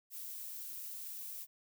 violet noise, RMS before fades -45 dBFS, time 0.1-1.47 s, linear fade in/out 50 ms, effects none

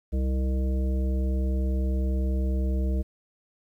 harmonic tone with a mistuned harmonic, 65 Hz, C2, 11 cents flat, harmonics 1 / 3 / 5 / 7 / 9, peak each -23 / -33 / -37 / -40 / -42 dBFS, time 0.12-3.03 s, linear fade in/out 20 ms, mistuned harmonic 9, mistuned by +62 cents, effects 10-bit

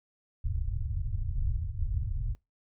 pink low-pass noise, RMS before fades -31 dBFS, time 0.44-2.35 s, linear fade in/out 0 ms, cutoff 120 Hz, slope 48 dB/octave, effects noise-tail reverb RT60 0.2 s tail -22 dB re dry

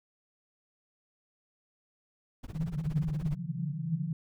brown noise with tremolo, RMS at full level -38 dBFS, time 2.43-3.36 s, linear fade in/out 10 ms, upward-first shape sine, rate 17 Hz, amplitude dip 100%
white band-pass noise, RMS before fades -33 dBFS, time 2.53-4.13 s, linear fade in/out 2 ms, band 140 to 170 Hz, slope 96 dB/octave
effects none

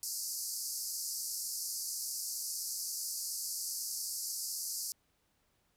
pink band-pass noise, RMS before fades -39 dBFS, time 0.03-4.92 s, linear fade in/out 0 ms, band 4600 to 14000 Hz, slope 96 dB/octave, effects pink hiss -75 dBFS RMS until 5.76 s

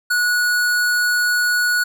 square tone, 1463 Hz, F#6, 20 cents flat, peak -16 dBFS, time 0.1-1.84 s, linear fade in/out 10 ms, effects none

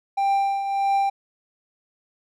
triangle tone with tremolo, 790 Hz, G5, 13 cents sharp, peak -15 dBFS, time 0.17-1.1 s, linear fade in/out 10 ms, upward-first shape triangle, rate 1.6 Hz, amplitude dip 60%, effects none

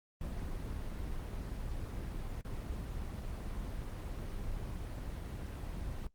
brown noise with dropouts, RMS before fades -40 dBFS, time 0.21-6.07 s, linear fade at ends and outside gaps 2 ms, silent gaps 2.412-2.448 s, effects noise-tail reverb RT60 0.1 s tail -19 dB re dry + Opus 24 kbps

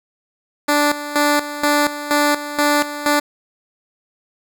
10% pulse tone with tremolo, 293.1 Hz, D4, 3 cents flat, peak -5 dBFS, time 0.68-3.2 s, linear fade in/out 10 ms, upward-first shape square, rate 2.1 Hz, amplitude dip 75%, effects none

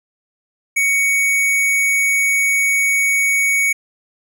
square tone, 2235 Hz, C#7, 14 cents sharp, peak -14 dBFS, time 0.76-3.73 s, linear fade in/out 10 ms, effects none

